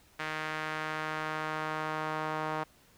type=tone with band-pass filter sweep; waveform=sawtooth; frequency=155.56 Hz; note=D#3; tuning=in tune; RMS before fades=-35 dBFS; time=0.19-2.64 s; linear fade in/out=10 ms; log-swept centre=1800 to 1000 Hz; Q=1.4; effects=pink hiss -62 dBFS RMS until 2.97 s